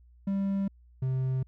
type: tone pair in turn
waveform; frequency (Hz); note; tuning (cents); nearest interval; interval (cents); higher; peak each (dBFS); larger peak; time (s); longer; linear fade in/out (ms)
triangle; 196.4 / 130.51; G3 / C3; +4 / -4; perfect fifth; 708; first; -24; neither; 0.27-0.68 / 1.02-1.43; neither; 5
effects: added 60 Hz sine -54 dBFS peak until 1.47 s